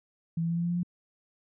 sine tone with pitch steps, 165.4 / 167.13 / 168.88 / 170.64 / 172.42 / 174.23 / 176.05 Hz, E3 / E3 / E3 / F3 / F3 / F3 / F3, +6 / +24 / +42 / -40 / -22 / -4 / +14 cents, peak -26 dBFS, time 0.37-0.832 s, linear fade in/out 5 ms, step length 66 ms, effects none

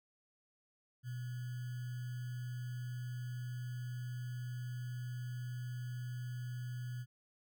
sine tone with sample-and-hold, 123.47 Hz, B2, in tune, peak -39 dBFS, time 1.03-7.06 s, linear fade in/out 50 ms, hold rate 1575 Hz, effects none

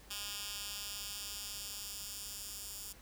10% pulse tone with high-pass filter sweep, 204.5 Hz, G#3, 26 cents flat, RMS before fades -44 dBFS, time 0.1-2.93 s, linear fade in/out 10 ms, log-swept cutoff 3200 to 6900 Hz, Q 0.88, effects added 50 Hz sine -59 dBFS peak until 3.01 s + pink hiss -59 dBFS RMS until 3.01 s

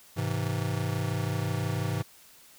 square chord, Ab augmented, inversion none, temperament just, 103.83 / 129.78 / 162.23 Hz, Ab2 / C3 / E3, 0 / -14 / -27 cents, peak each -32 / -33 / -34 dBFS, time 0.16-2.03 s, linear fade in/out 20 ms, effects white hiss -55 dBFS RMS until 2.58 s

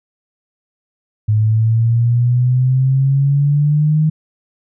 sine exponential sweep, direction up, 106.4 to 156.6 Hz, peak -10 dBFS, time 1.28-4.1 s, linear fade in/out 10 ms, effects none

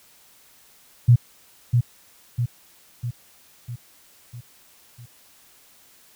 sine tone with echo, 120.6 Hz, B2, 41 cents flat, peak -9 dBFS, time 1.08-1.16 s, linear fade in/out 10 ms, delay 650 ms, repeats 6, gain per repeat -5 dB, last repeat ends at 5.06 s, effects white hiss -54 dBFS RMS until 6.15 s

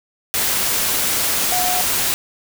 sine tone in noise, 726 Hz, F#5, 33 cents flat, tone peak -21 dBFS, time 1.52-1.81 s, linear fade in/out 0 ms, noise white, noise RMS -19 dBFS, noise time 0.34-2.14 s, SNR -5 dB, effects none

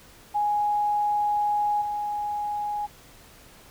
sine tone with level steps, 830.6 Hz, G#5, in tune, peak -21 / -26 dBFS, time 0.34-2.87 s, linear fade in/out 20 ms, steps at 1.81 s, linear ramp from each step 10 ms, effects pink hiss -51 dBFS RMS until 3.7 s

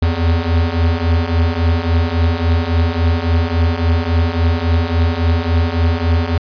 square beating tone pair, 81.2 / 84.8 Hz, E2 / E2, -26 / +50 cents, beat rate 3.6 Hz, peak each -18 / -15 dBFS, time 0.02-6.38 s, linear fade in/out 5 ms, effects resampled to 11025 Hz

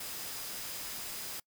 sine tone in noise, 4978 Hz, D#8, in tune, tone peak -50 dBFS, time 0-1.4 s, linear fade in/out 5 ms, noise white, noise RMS -41 dBFS, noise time 0-1.4 s, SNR -12 dB, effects noise-tail reverb RT60 0.1 s tail -25 dB re dry

